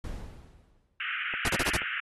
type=noise with exponential decay; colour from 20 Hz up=brown; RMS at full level=-34 dBFS; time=0.04-1.01 s; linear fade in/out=2 ms; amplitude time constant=210 ms
type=band-pass noise; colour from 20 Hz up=pink; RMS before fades=-33 dBFS; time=1-2 s; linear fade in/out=2 ms; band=1300 to 3000 Hz; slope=96 dB/octave
type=clicks; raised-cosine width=1 ms; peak=-28 dBFS; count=3; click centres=1.339 / 1.744 / 1.819 s
type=noise bursts; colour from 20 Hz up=pink; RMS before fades=-28 dBFS; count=5; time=1.45-1.766 s; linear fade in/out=2 ms; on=32 ms; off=39 ms
effects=AAC 32 kbps